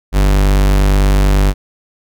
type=tone; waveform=45% pulse; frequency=49 Hz; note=G1; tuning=in tune; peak=-8 dBFS; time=0.12-1.54 s; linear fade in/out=50 ms; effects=none